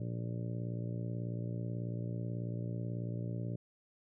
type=harmonic tone; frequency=58.27 Hz; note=A#1; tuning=in tune; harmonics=2 / 3 / 4 / 5 / 6 / 7 / 8 / 9 / 10; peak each=-37 / -42 / -51 / -48 / -52 / -52 / -57 / -59 / -52 dBFS; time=0-3.56 s; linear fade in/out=5 ms; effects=none